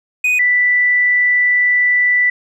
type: tone pair in turn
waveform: triangle / sine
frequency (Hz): 2489 / 1975.5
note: D#7 / B6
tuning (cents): 0 / 0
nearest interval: major third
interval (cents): 400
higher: first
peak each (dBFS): -10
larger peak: neither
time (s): 0.24-0.39 / 0.39-2.3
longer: second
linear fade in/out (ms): 5
effects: none